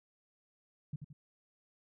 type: tone with echo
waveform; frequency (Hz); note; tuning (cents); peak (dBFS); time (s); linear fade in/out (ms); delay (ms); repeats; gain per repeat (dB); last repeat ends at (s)
sine; 146.4; D3; -5; -35; 0.93-0.96; 5; 85; 2; -7; 1.13
effects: none